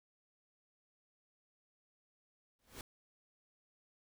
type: noise with exponential growth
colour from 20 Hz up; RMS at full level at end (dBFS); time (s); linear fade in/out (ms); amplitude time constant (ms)
pink; -44; 2.59-2.81; 1; 46
effects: none